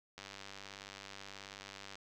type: click train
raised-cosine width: 0.2 ms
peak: -30 dBFS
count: 176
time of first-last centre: 0.18-1.955 s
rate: 98.6 Hz
effects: none